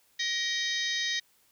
harmonic tone with a mistuned harmonic, 628 Hz, D#5, 16 cents sharp, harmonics 3 / 4 / 5 / 6 / 7 / 8 / 9 / 10, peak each -32 / -42 / -38 / -32 / -41 / -38 / -44 / -41 dBFS, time 0.19-1.2 s, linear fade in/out 10 ms, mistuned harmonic 4, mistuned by -140 cents, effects white hiss -66 dBFS RMS until 1.51 s

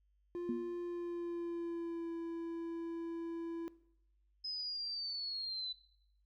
triangle tone with pitch glide, 349.2 to 334 Hz, F4 to E4, 0 to +23 cents, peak -36 dBFS, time 0.35-3.68 s, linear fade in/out 0 ms, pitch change -77 cents, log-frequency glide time 0.83-2.12 s
sine tone with exponential decay, 239.1 Hz, A#3, 44 cents sharp, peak -32 dBFS, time 0.49-0.83 s, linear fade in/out 2 ms, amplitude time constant 73 ms
sine linear sweep, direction down, 5090 to 3981 Hz, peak -38 dBFS, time 4.44-5.73 s, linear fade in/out 10 ms
effects noise-tail reverb RT60 0.8 s tail -20 dB re dry + added 50 Hz sine -70 dBFS peak until 6.25 s

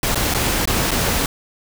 pink noise with dropouts, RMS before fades -19 dBFS, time 0.03-1.26 s, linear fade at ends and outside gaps 2 ms, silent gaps 0.147-0.156 / 0.34-0.346 / 0.655-0.674 / 0.909-0.914 s, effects none

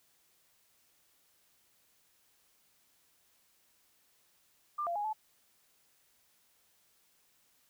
sine tone with pitch steps, 1193 / 688 / 827 / 866 Hz, D6 / F5 / G#5 / A5, +27 / -26 / -8 / -28 cents, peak -32 dBFS, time 4.78-5.132 s, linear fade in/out 10 ms, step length 88 ms, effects white hiss -70 dBFS RMS until 7.69 s

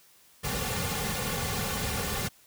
pink noise with comb filter, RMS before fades -31 dBFS, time 0.43-2.29 s, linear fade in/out 20 ms, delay 3.1 ms, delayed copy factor -0.9, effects white hiss -59 dBFS RMS until 2.46 s

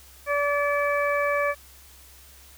harmonic tone, 576 Hz, D5, 34 cents flat, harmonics 1 / 2 / 3 / 4, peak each -24 / -27 / -29 / -30 dBFS, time 0.26-1.55 s, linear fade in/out 50 ms, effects added 66 Hz sine -52 dBFS peak until 2.57 s + white hiss -51 dBFS RMS until 2.57 s

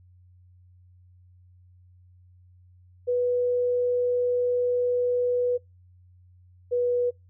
sine tone pair in turn, 491.5 / 488.4 Hz, B4 / B4, -8 / -19 cents, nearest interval unison, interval 11 cents, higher first, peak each -21 dBFS, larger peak neither, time 3.07-5.58 / 6.71-7.11 s, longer first, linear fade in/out 20 ms, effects noise-tail reverb RT60 0.2 s tail -26 dB re dry + added 90 Hz sine -52 dBFS peak until 7.29 s

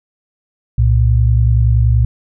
sine tone pair together, 64.65 / 115.2 Hz, C2 / A#2, -20 / -20 cents, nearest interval minor seventh, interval 1000 cents, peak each -11 dBFS, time 0.78-2.05 s, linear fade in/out 5 ms, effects none

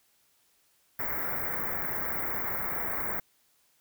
white band-stop noise, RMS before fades -32 dBFS, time 0.99-3.2 s, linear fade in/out 5 ms, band 2200 to 15000 Hz, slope 96 dB/octave, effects white hiss -68 dBFS RMS until 3.8 s

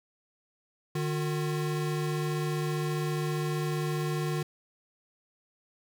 square tone pair together, 151.8 / 360.3 Hz, D#3 / F#4, -42 / -46 cents, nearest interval octave + minor third, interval 1496 cents, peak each -30 / -35 dBFS, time 0.95-4.43 s, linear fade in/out 5 ms, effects none

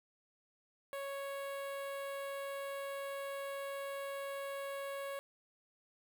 sawtooth tone with notch filter, 554.4 Hz, C#5, in tune, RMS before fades -42 dBFS, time 0.93-5.19 s, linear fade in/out 0 ms, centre 5700 Hz, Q 0.85, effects none

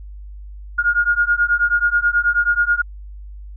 sine beating tone pair, 1421 / 1430.3 Hz, F6 / F6, +30 / +41 cents, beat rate 9.3 Hz, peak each -17 dBFS, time 0.78-2.82 s, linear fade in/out 10 ms, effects added 50 Hz sine -32 dBFS peak until 3.56 s

